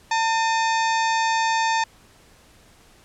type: harmonic tone with a mistuned harmonic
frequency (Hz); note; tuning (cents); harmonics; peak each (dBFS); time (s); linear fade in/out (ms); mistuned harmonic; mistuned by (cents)
900; A5; +39; 1 / 2 / 3 / 4 / 5 / 6 / 7 / 8; -20 / -26 / -30 / -32 / -34 / -36 / -37 / -38; 0.11-1.84; 5; 3; -130
effects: pink hiss -53 dBFS RMS until 3.04 s + low-pass 11000 Hz 12 dB/octave